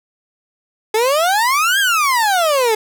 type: exponential two-way sweep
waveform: 30% pulse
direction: up then down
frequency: 421.8 to 1661.2 to 421.8 Hz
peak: -10 dBFS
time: 0.94-2.75 s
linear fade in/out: 5 ms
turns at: 1.79 s
effects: none